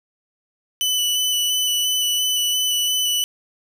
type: tone with vibrato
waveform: sawtooth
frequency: 2985 Hz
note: F#7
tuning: 15 cents sharp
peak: -15 dBFS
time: 0.81-3.24 s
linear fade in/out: 0 ms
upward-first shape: square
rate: 2.9 Hz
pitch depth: 11 cents each way
effects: 9-bit